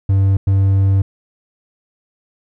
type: tone bursts at uneven times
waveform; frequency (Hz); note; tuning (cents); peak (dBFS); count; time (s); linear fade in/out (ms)
triangle; 97.3; G2; -12; -8; 2; 0.09-0.37 / 0.47-1.02; 5
effects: none